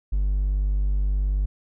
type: tone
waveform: triangle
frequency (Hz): 49.38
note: G1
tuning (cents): +13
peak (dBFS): -17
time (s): 0.12-1.46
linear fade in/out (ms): 10
effects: tanh soft clip ceiling -13 dBFS